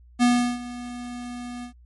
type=tone with ADSR envelope; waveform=square; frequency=243.4 Hz; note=B3; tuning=25 cents flat; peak=-15 dBFS; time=0.19-1.73 s; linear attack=36 ms; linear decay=360 ms; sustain=-18 dB; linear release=97 ms; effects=added 60 Hz sine -48 dBFS peak until 1.85 s + MP3 48 kbps